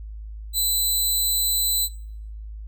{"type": "tone", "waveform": "10% pulse", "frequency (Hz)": 4005, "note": "B7", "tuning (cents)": 23, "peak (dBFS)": -13, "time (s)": [0.53, 1.89], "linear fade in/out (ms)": 50, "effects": ["noise-tail reverb RT60 0.7 s tail -21 dB re dry", "added 53 Hz sine -33 dBFS peak until 2.67 s"]}